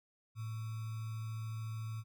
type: tone with sample-and-hold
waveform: sine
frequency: 110.8 Hz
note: A2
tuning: 13 cents sharp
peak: -38 dBFS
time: 0.35-2.04 s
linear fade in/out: 50 ms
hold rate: 1225 Hz
effects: none